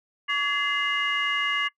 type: tone cluster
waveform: sine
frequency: 1141 / 1697 / 2068 / 2855 Hz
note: C#6 / G#6 / C7 / F7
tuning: +50 / +37 / -21 / +37 cents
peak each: -28 / -29 / -26 / -28 dBFS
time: 0.28-1.69 s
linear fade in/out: 20 ms
effects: noise-tail reverb RT60 0.1 s tail -23 dB re dry + tanh soft clip ceiling -15 dBFS